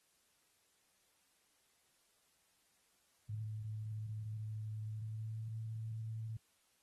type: tone with pitch glide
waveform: sine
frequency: 108.1 to 111.27 Hz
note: A2 to A2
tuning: -30 to +20 cents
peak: -40 dBFS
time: 3.29-6.37 s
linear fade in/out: 5 ms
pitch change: +50 cents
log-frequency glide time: 4.86-5.49 s
effects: white hiss -75 dBFS RMS until 6.82 s + AAC 32 kbps